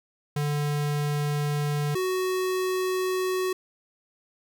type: tone pair in turn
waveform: square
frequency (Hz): 146.8 / 371.4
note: D3 / F#4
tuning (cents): 0 / +7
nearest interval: octave + major third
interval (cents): 1607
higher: second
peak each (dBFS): -25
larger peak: neither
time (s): 0.36-1.95 / 1.95-3.53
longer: first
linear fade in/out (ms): 5
effects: 11-bit